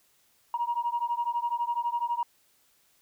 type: beating tone pair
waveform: sine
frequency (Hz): 944 / 956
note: A#5 / A#5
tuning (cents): +22 / +43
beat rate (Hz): 12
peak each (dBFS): -29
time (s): 0.54-2.23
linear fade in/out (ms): 2
effects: tanh soft clip ceiling -20 dBFS + white hiss -66 dBFS RMS until 3.01 s